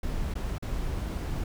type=noise with dropouts; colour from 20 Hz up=brown; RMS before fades=-31 dBFS; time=0.03-1.44 s; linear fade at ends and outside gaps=5 ms; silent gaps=0.34-0.353 / 0.583-0.624 s; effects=none